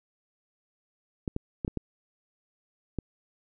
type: clicks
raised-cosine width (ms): 3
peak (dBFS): -17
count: 6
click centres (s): 1.278 / 1.364 / 1.648 / 1.679 / 1.773 / 2.987
effects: none